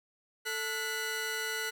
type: tone cluster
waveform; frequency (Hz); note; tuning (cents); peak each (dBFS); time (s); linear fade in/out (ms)
sawtooth; 441.6 / 1461 / 1997; A4 / F#6 / B6; +6 / -22 / +19; -36 / -32 / -34; 0.45-1.71; 20
effects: none